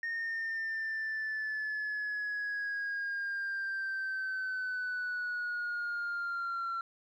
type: linear sweep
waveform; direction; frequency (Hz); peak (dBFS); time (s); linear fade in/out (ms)
sine; down; 1843 to 1355; -31; 0.03-6.81; 2
effects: tanh soft clip ceiling -31 dBFS + 12-bit